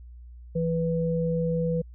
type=tone pair together; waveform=sine; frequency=165.97 / 493.9 Hz; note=E3 / B4; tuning=+12 / 0 cents; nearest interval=octave + perfect fifth; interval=1888 cents; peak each=-25 / -27 dBFS; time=0.55-1.82 s; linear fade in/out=10 ms; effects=added 60 Hz sine -42 dBFS peak until 1.94 s